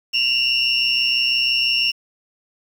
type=tone cluster; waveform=sine; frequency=2729 / 2855 / 5430 Hz; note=F7 / F7 / F8; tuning=-41 / +37 / -50 cents; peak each=-20 dBFS; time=0.13-1.92 s; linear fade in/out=20 ms; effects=tanh soft clip ceiling -7 dBFS + 7-bit